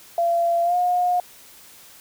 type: tone with pitch glide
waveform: sine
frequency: 683 to 716.5 Hz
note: F5 to F5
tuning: -39 to +44 cents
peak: -17 dBFS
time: 0.18-1.2 s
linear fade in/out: 2 ms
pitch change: +83 cents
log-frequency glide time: 0.63-0.76 s
effects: white hiss -47 dBFS RMS until 2 s